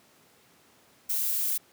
violet noise, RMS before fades -28 dBFS, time 1.09-1.58 s, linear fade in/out 10 ms, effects pink hiss -60 dBFS RMS until 1.72 s + high-pass 150 Hz 12 dB/octave

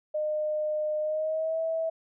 sine tone with pitch glide, 610 to 650 Hz, D#5 to E5, -34 to -24 cents, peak -26 dBFS, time 0.14-1.9 s, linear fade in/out 10 ms, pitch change +110 cents, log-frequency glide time 1-1.6 s, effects none

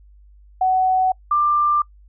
sine tone pair in turn, 748 / 1187.4 Hz, F#5 / D6, +19 / +19 cents, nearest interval minor sixth, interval 800 cents, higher second, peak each -14 dBFS, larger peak neither, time 0.61-1.12 / 1.31-1.82 s, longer neither, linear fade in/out 5 ms, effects noise-tail reverb RT60 0.1 s tail -25 dB re dry + added 50 Hz sine -45 dBFS peak until 2.08 s

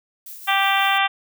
violet noise with tremolo, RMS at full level -36 dBFS, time 0.26-0.98 s, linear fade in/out 2 ms, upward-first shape triangle, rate 5.6 Hz, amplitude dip 40%
harmonic tone, 392 Hz, G4, in tune, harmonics 2 / 3 / 4 / 5 / 6 / 7 / 8 / 9, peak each -21 / -23 / -24 / -25 / -26 / -26 / -27 / -28 dBFS, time 0.47-1.08 s, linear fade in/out 20 ms
effects none

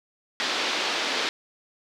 white band-pass noise, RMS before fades -27 dBFS, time 0.4-1.29 s, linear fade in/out 0 ms, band 250 to 4600 Hz, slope 24 dB/octave, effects none

